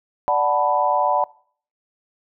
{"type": "chord", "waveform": "sine", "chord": "B minor seventh", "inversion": "first", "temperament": "equal", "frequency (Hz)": [587.3, 740, 880, 987.8], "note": ["D5", "F#5", "A5", "B5"], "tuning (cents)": [0, 0, 0, 0], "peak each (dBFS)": [-22, -21, -22, -21], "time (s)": [0.28, 1.24], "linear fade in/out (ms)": 0, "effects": ["noise-tail reverb RT60 0.5 s tail -22 dB re dry"]}